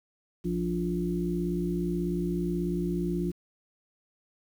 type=harmonic tone; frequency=58.3 Hz; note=A#1; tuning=1 cent sharp; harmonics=1 / 3 / 5 / 6; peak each=-37 / -29 / -35 / -32 dBFS; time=0.44-3.32 s; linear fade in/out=20 ms; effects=9-bit